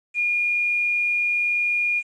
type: tone with quantisation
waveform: sine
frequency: 2427 Hz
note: D#7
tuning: 44 cents flat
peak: -19 dBFS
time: 0.14-2.03 s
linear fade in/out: 50 ms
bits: 8
effects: resampled to 22050 Hz